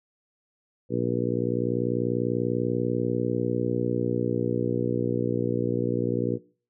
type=harmonic tone; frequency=60.2 Hz; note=B1; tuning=44 cents flat; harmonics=2 / 3 / 4 / 5 / 6 / 7 / 8; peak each=-31 / -31 / -31 / -31 / -31 / -31 / -31 dBFS; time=0.89-6.39 s; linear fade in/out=50 ms; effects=noise-tail reverb RT60 0.4 s tail -21 dB re dry